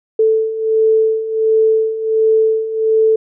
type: beating tone pair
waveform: sine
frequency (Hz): 440 / 441.4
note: A4 / A4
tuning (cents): 0 / +5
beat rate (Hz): 1.4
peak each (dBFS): -17 / -12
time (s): 0.19-3.16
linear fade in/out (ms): 5
effects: none